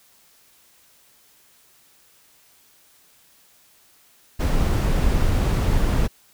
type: noise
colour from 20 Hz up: brown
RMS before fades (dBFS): -19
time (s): 4.39-6.08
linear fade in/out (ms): 20
effects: white hiss -56 dBFS RMS until 6.33 s